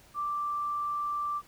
sine tone, 1174.7 Hz, D6, in tune, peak -29 dBFS, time 0.14-1.42 s, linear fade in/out 50 ms, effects pink hiss -58 dBFS RMS until 1.47 s

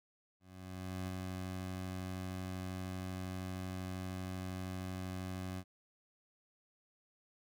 20% pulse tone with ADSR envelope, 92.8 Hz, F#2, 6 cents sharp, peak -33 dBFS, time 0.4-5.64 s, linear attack 680 ms, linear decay 12 ms, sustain -2 dB, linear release 57 ms, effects none

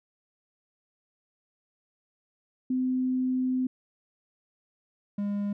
sine / triangle tone pair in turn, 256.2 / 203.3 Hz, C4 / G#3, -36 / -37 cents, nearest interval major third, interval 401 cents, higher first, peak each -24 / -25 dBFS, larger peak first, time 2.7-3.67 / 5.18-5.53 s, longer first, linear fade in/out 5 ms, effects none

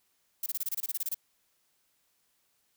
violet noise bursts, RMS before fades -32 dBFS, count 13, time 0.43-1.146 s, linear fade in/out 5 ms, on 32 ms, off 25 ms, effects white hiss -73 dBFS RMS until 2.76 s

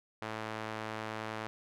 sawtooth tone with band-pass filter, 109.6 Hz, A2, 6 cents flat, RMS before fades -40 dBFS, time 0.22-1.47 s, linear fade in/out 0 ms, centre 1300 Hz, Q 0.66, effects none

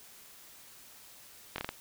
slowing click train, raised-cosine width 0.3 ms, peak -18 dBFS, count 5, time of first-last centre 1.56-1.69 s, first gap 22 ms, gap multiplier 1.27, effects white hiss -54 dBFS RMS until 1.8 s

